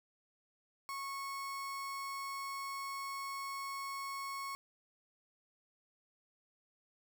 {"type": "tone", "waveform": "35% pulse", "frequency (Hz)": 1100, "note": "C#6", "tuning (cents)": -14, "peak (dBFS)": -38, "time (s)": [0.89, 4.55], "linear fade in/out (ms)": 0, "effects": []}